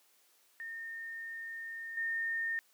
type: tone with level steps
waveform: sine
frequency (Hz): 1826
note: A#6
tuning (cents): -36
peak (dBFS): -40 / -32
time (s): 0.6-2.59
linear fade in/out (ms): 0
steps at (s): 1.97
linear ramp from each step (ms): 5
effects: white hiss -68 dBFS RMS until 2.73 s + high-pass 300 Hz 12 dB/octave